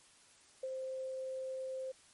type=tone with ADSR envelope; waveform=sine; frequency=523.3 Hz; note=C5; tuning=in tune; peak=-35 dBFS; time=0.63-1.92 s; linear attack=6 ms; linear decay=42 ms; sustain=-3 dB; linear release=11 ms; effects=white hiss -63 dBFS RMS until 2.13 s + MP3 48 kbps